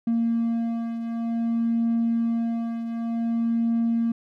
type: beating tone pair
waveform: triangle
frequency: 230.8 / 231.34 Hz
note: A#3 / A#3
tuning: -17 / -13 cents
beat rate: 0.54 Hz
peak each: -20 / -27 dBFS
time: 0.07-4.12 s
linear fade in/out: 5 ms
effects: tanh soft clip ceiling -15 dBFS